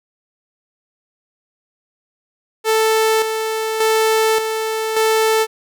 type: tone with tremolo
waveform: sawtooth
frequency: 440.9 Hz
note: A4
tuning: 4 cents sharp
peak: -9 dBFS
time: 2.64-5.47 s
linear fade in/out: 50 ms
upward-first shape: square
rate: 0.86 Hz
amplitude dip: 50%
effects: none